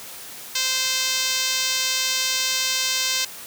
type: tone with band-pass filter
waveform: 5% pulse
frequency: 520 Hz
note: C5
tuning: 11 cents flat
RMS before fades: -23 dBFS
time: 0.55-3.25 s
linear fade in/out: 5 ms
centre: 6200 Hz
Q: 0.57
effects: white hiss -38 dBFS RMS until 3.46 s + high-pass 100 Hz 12 dB/octave